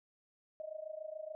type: tone with amplitude modulation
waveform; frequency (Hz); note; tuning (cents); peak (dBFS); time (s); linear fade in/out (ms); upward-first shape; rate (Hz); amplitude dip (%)
sine; 624; D#5; +5; -38; 0.6-1.35; 0; sine; 27; 85
effects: none

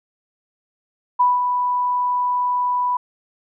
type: tone with ADSR envelope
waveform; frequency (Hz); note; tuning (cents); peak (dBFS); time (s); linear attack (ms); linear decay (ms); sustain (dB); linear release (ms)
sine; 987.8; B5; 0; -11; 1.19-2.97; 15; 190; -6; 4
effects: none

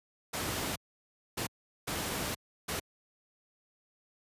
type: noise bursts at uneven times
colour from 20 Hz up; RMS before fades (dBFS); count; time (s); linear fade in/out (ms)
pink; -34; 4; 0.33-0.76 / 1.37-1.47 / 1.87-2.35 / 2.68-2.8; 10
effects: high-pass 80 Hz 12 dB/octave + resampled to 32000 Hz

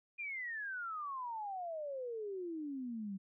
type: exponential sweep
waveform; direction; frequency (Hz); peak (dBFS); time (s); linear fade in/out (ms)
sine; down; 2450 to 188.3; -39; 0.18-3.18; 20
effects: none

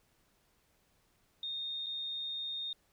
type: tone with dropouts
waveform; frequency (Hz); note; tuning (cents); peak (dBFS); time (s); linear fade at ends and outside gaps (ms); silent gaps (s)
sine; 3678; A#7; -24; -36; 1.43-2.73; 2; 1.862-1.866
effects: pink hiss -72 dBFS RMS until 2.92 s

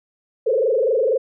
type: tone with frequency modulation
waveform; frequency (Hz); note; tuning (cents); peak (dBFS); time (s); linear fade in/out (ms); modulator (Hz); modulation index
sine; 485.7; B4; -29; -15; 0.46-1.18; 10; 24.2; 2.5
effects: none

